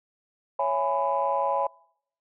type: chord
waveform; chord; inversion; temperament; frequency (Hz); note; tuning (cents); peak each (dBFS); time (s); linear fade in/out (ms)
sine; C# minor seventh; none; just; 554.4 / 665.2 / 831.5 / 997.9; C#5 / E5 / G#5 / B5; 0 / +16 / +2 / +18; -27 / -31 / -27 / -27; 0.59-1.67; 5
effects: noise-tail reverb RT60 0.7 s tail -26 dB re dry + tanh soft clip ceiling -13 dBFS